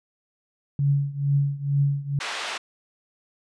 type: tone with tremolo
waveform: sine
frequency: 141.2 Hz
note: C#3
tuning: 32 cents sharp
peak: -16 dBFS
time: 0.79-2.19 s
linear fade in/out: 2 ms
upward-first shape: triangle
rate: 2.2 Hz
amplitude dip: 90%
type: band-pass noise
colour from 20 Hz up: white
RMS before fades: -31 dBFS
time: 2.2-2.58 s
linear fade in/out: 10 ms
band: 630 to 3100 Hz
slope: 12 dB/octave
effects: resampled to 22050 Hz